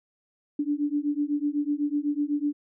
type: beating tone pair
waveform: sine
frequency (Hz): 288.1 / 296.1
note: D4 / D4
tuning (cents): -33 / +14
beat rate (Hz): 8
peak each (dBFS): -27 / -27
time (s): 0.59-2.53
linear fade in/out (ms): 5
effects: none